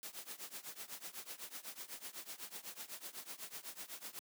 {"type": "noise with tremolo", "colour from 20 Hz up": "white", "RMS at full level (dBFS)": -45, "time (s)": [0.03, 4.19], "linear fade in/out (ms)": 0, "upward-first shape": "triangle", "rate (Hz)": 8, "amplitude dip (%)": 95, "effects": ["high-pass 200 Hz 12 dB/octave"]}